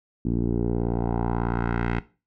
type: tone with low-pass filter sweep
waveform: 10% pulse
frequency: 58.27 Hz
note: A#1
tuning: in tune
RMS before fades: -25 dBFS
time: 0.25-2 s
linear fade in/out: 5 ms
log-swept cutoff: 270 to 2200 Hz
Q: 1.8
effects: noise-tail reverb RT60 0.3 s tail -17 dB re dry